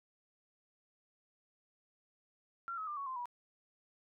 sine tone with pitch steps, 1371 / 1279.2 / 1193.5 / 1113.6 / 1039 / 969.4 Hz, F6 / D#6 / D6 / C#6 / C6 / B5, -32 / +48 / +28 / +8 / -12 / -32 cents, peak -38 dBFS, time 2.68-3.256 s, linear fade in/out 0 ms, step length 96 ms, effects none

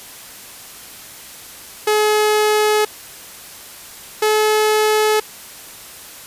sawtooth tone pair in turn, 425 / 428.9 Hz, G#4 / A4, +40 / -44 cents, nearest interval unison, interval 16 cents, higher second, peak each -9 dBFS, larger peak neither, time 1.87-2.85 / 4.22-5.2 s, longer neither, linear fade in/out 5 ms, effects white hiss -37 dBFS RMS until 6.26 s + resampled to 32000 Hz

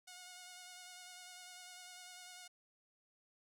5% pulse tone with vibrato, 724 Hz, F#5, 38 cents flat, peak -40 dBFS, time 0.07-2.48 s, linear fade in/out 10 ms, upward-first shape sine, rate 10 Hz, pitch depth 25 cents each way, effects none

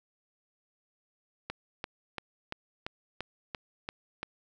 click train, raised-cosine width 0.3 ms, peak -19 dBFS, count 9, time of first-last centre 1.5-4.23 s, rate 2.93 Hz, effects none

